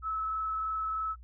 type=tone with frequency modulation; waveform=sine; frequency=1300 Hz; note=E6; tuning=24 cents flat; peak=-30 dBFS; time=0.02-1.16 s; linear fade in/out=50 ms; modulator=23.1 Hz; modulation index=0.58; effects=noise-tail reverb RT60 0.1 s tail -26 dB re dry + added 60 Hz sine -47 dBFS peak until 1.23 s